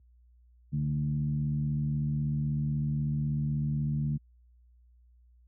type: tone with frequency modulation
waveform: sine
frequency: 145.7 Hz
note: D3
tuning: 13 cents flat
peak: -26 dBFS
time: 0.72-4.18 s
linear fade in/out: 20 ms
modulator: 76.2 Hz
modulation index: 0.76
effects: added 60 Hz sine -51 dBFS peak until 5.47 s + high-pass 80 Hz 12 dB/octave